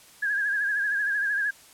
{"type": "tone with vibrato", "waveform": "sine", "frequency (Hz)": 1646, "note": "G#6", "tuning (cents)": -16, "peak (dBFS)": -23, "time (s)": [0.22, 1.51], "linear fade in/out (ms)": 10, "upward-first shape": "sine", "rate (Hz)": 13, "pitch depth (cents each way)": 65, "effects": ["white hiss -52 dBFS RMS until 1.73 s", "low-pass 12000 Hz 12 dB/octave"]}